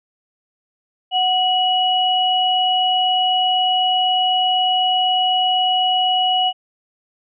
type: tone pair together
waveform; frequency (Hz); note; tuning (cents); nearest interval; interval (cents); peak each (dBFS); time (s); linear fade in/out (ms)
sine; 740 / 2918; F#5 / F#7; 0 / -25; 2 octaves; 2375; -17; 1.11-6.53; 50
effects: none